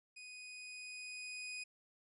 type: tone with level ramp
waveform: sawtooth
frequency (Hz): 2489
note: D#7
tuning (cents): 0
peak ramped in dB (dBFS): -47 to -39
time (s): 0.16-1.64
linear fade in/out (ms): 10
effects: resampled to 24000 Hz